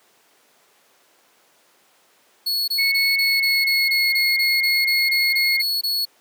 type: tone bursts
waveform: 45% pulse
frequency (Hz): 4381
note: C#8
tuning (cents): -21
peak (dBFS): -19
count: 15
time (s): 2.46-6.054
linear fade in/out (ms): 10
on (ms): 220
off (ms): 21
type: tone with pitch glide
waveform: sine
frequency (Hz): 2204 to 2146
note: C#7 to C7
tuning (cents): -11 to +43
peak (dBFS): -18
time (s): 2.78-5.62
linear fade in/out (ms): 10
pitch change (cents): -46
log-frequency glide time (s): 3.21-4.23
effects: pink hiss -57 dBFS RMS until 6.2 s + high-pass 400 Hz 12 dB/octave